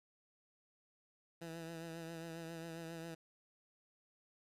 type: tone with vibrato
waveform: 15% pulse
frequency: 165.1 Hz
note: E3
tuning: 3 cents sharp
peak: -39 dBFS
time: 1.41-3.15 s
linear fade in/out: 10 ms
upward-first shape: triangle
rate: 7.4 Hz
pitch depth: 42 cents each way
effects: resampled to 32000 Hz + 12-bit